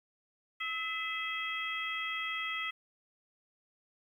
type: harmonic tone with a mistuned harmonic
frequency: 649 Hz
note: E5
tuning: 27 cents flat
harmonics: 2 / 3 / 4 / 5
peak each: -40 / -37 / -40 / -41 dBFS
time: 0.6-2.71 s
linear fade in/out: 10 ms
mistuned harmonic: 3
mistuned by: +61 cents
effects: 11-bit